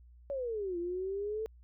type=exponential two-way sweep; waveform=sine; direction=down then up; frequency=572 to 340.9 to 446 Hz; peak=-33 dBFS; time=0.3-1.46 s; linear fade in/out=0 ms; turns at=0.78 s; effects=added 60 Hz sine -54 dBFS peak until 1.63 s